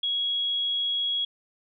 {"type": "tone", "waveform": "sine", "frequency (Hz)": 3322, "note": "G#7", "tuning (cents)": 0, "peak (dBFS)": -24, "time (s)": [0.03, 1.25], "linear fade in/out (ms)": 5, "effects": []}